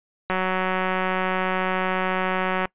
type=click train; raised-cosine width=0.5 ms; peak=-9 dBFS; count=439; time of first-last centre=0.3-2.655 s; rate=186 Hz; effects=noise-tail reverb RT60 0.1 s tail -23 dB re dry + resampled to 8000 Hz